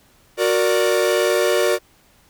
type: chord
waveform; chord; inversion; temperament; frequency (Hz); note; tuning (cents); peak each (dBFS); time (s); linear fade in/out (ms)
45% pulse; Gb augmented; none; equal with one note detuned; 367.4 / 466.2 / 587.3; Gb4 / Bb4 / D5; -12 / 0 / 0; -20; 0.37-1.79; 50
effects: pink hiss -55 dBFS RMS until 2.29 s